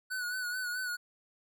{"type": "tone with vibrato", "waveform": "square", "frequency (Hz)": 1480, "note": "F#6", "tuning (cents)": 0, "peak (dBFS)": -34, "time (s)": [0.1, 0.97], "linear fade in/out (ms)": 20, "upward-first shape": "sine", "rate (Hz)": 4.6, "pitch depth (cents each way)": 47, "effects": []}